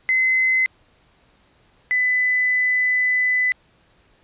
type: tone pair in turn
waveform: sine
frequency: 2046 / 2002 Hz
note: C7 / B6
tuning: -39 / +23 cents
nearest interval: unison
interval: 38 cents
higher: first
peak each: -15 / -16 dBFS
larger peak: first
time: 0.09-0.66 / 1.91-3.52 s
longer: second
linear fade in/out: 0 ms
effects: pink hiss -58 dBFS RMS until 4.23 s + resampled to 8000 Hz